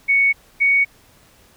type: tone pair in turn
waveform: sine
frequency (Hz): 2222 / 2232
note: C#7 / C#7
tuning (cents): +4 / +11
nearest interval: unison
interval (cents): 7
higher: second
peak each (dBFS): -12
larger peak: neither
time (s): 0.08-0.33 / 0.6-0.85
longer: neither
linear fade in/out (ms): 20
effects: pink hiss -52 dBFS RMS until 1.56 s